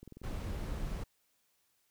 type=click train; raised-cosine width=3 ms; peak=-36 dBFS; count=21; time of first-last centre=0.03-0.965 s; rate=21.4 Hz
type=noise; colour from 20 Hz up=brown; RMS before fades=-38 dBFS; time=0.23-1.04 s; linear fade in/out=10 ms
effects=white hiss -75 dBFS RMS until 1.9 s